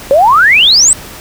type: exponential sweep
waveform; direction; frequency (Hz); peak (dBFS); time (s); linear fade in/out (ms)
sine; up; 525 to 8372; -3; 0.11-0.93; 0
effects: pink hiss -29 dBFS RMS until 1.2 s